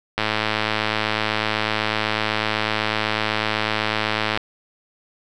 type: click train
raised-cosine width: 0.3 ms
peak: -4 dBFS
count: 454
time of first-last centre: 0.18-4.374 s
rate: 108 Hz
effects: none